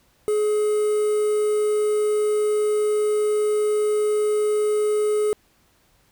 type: tone with quantisation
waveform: triangle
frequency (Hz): 422.5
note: G#4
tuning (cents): +30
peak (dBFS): -16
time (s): 0.28-5.33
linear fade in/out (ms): 0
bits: 6
effects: pink hiss -61 dBFS RMS until 6.11 s